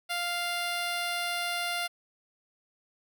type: tone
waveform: 10% pulse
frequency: 698.5 Hz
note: F5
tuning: in tune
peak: -21 dBFS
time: 0.09-1.88 s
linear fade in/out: 20 ms
effects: none